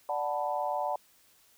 sine chord, B minor seventh, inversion first, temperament equal, 587.3 / 740 / 880 / 987.8 Hz, D5 / F#5 / A5 / B5, 0 / 0 / 0 / 0 cents, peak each -34 / -33 / -34 / -37 dBFS, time 0.09-0.96 s, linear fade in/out 2 ms, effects white hiss -63 dBFS RMS until 1.57 s

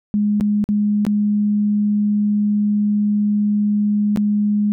sine tone with dropouts, 207.7 Hz, G#3, in tune, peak -14 dBFS, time 0.14-4.72 s, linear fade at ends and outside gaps 0 ms, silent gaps 0.4-0.409 / 0.641-0.689 / 1.051-1.066 / 4.161-4.173 s, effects none

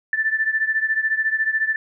sine beating tone pair, 1760 / 1774 Hz, A6 / A6, 0 / +14 cents, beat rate 14 Hz, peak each -20 / -23 dBFS, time 0.13-1.76 s, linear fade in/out 2 ms, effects none

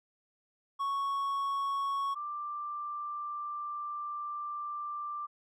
triangle / sine tone pair in turn, 1108.7 / 1181.1 Hz, C#6 / D6, 0 / +9 cents, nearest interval minor second, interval 109 cents, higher second, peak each -28 / -35 dBFS, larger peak first, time 0.79-2.15 / 2.15-5.27 s, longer second, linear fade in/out 20 ms, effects none

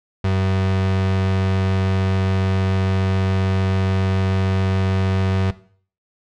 35% pulse tone, 95.1 Hz, F#2, 48 cents sharp, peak -15 dBFS, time 0.24-5.51 s, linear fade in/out 5 ms, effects noise-tail reverb RT60 0.5 s tail -17 dB re dry + low-pass 4000 Hz 12 dB/octave

